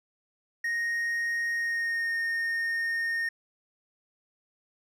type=tone with pitch glide; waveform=triangle; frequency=1864.7 to 1840.1 Hz; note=A#6 to A#6; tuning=0 to -23 cents; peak=-25 dBFS; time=0.64-3.29 s; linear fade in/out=5 ms; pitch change=-23 cents; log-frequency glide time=1.54-2.17 s; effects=none